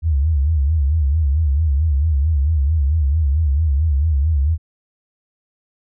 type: tone with vibrato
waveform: sine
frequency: 74.4 Hz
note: D2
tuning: 23 cents sharp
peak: -13 dBFS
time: 0.02-4.58 s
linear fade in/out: 50 ms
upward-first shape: sine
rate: 4.5 Hz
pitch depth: 170 cents each way
effects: none